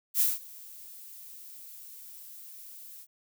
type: noise with ADSR envelope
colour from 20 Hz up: violet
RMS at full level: -23 dBFS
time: 0.14-3.07 s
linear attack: 66 ms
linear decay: 180 ms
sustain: -24 dB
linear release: 54 ms
effects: none